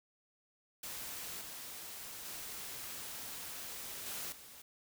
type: noise with level steps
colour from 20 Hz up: white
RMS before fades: -44 / -47 / -45 / -42 / -54 dBFS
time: 0.83-4.62 s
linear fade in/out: 5 ms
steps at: 1.41 / 2.25 / 4.06 / 4.32 s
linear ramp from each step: 2 ms
effects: none